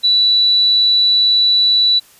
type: tone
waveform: sine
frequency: 3951 Hz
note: B7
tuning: in tune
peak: -9 dBFS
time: 0.03-2 s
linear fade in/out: 20 ms
effects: white hiss -47 dBFS RMS until 2.19 s + resampled to 32000 Hz